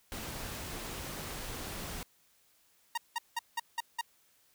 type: noise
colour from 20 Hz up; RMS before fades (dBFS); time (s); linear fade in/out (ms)
pink; -41; 0.12-2.03; 0
type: tone bursts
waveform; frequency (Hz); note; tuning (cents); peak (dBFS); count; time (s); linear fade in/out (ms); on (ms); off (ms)
sawtooth; 934; A#5; +3; -27; 6; 2.95-4.012; 5; 27; 180
effects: white hiss -68 dBFS RMS until 4.54 s